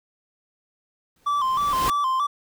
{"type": "noise with exponential growth", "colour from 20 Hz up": "pink", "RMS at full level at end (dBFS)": -25, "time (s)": [1.16, 1.9], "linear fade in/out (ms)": 2, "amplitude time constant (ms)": 160}
{"type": "tone with vibrato", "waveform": "triangle", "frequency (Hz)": 1100, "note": "C#6", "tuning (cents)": -14, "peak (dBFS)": -18, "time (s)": [1.26, 2.27], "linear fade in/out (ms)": 10, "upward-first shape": "square", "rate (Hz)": 3.2, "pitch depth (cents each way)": 90}
{"effects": []}